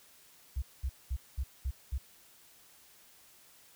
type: tone bursts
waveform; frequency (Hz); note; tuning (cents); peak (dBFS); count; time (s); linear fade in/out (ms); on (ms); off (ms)
sine; 65.41; C2; 0; -30; 6; 0.56-1.982; 10; 62; 210
effects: white hiss -60 dBFS RMS until 3.75 s